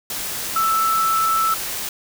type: tone in noise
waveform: sine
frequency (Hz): 1318.5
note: E6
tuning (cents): 0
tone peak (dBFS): -16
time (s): 0.56-1.54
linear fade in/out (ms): 2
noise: white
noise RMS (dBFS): -27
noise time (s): 0.1-1.89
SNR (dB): +8
effects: none